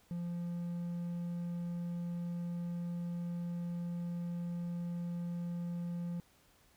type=tone; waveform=triangle; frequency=173 Hz; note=F3; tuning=16 cents flat; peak=-34 dBFS; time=0.11-6.2 s; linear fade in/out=0 ms; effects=pink hiss -67 dBFS RMS until 6.76 s